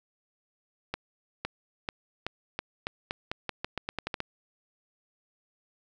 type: accelerating click train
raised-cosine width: 0.3 ms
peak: -15 dBFS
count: 16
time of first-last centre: 0.94-4.204 s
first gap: 510 ms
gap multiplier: 0.86
effects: none